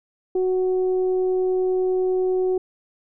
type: tone with frequency modulation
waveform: sine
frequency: 370 Hz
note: F#4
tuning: in tune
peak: -18 dBFS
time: 0.35-2.58 s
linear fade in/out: 5 ms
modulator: 375 Hz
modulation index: 0.29
effects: none